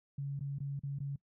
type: tone with dropouts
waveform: sine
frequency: 140 Hz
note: C#3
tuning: 18 cents sharp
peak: -35 dBFS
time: 0.18-1.16 s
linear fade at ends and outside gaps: 5 ms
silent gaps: 0.394-0.407 / 0.586-0.603 / 0.794-0.834 / 0.988-1.002 s
effects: noise-tail reverb RT60 0.1 s tail -22 dB re dry